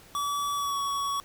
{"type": "tone with pitch glide", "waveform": "square", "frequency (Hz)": [1146, 1122.4], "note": ["D6", "C#6"], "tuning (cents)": [-43, 21], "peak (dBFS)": -28, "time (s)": [0.15, 1.2], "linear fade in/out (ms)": 0, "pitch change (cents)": -36, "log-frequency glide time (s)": [0.55, 0.76], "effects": ["pink hiss -53 dBFS RMS until 1.24 s"]}